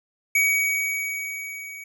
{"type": "tone with level ramp", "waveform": "square", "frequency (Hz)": 2259, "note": "C#7", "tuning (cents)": 32, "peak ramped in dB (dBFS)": [-17, -37], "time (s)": [0.35, 1.84], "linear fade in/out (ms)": 5, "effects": []}